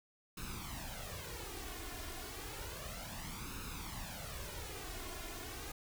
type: noise with flanger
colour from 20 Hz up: pink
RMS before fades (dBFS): -45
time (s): 0.37-5.72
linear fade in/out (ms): 5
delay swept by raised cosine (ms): 0.76 to 2.86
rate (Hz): 0.31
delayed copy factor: +0.7
effects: none